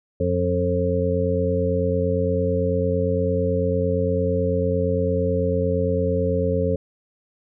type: harmonic tone with a mistuned harmonic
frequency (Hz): 88.9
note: F2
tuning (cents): +31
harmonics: 1 / 2 / 3 / 5 / 6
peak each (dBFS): -24 / -26 / -29 / -24 / -24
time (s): 0.2-6.76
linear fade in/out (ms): 5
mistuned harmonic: 1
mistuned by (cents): +21
effects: none